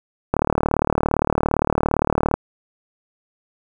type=click train; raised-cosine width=1 ms; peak=-3 dBFS; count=76; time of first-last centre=0.34-2.34 s; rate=37.5 Hz; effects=7-bit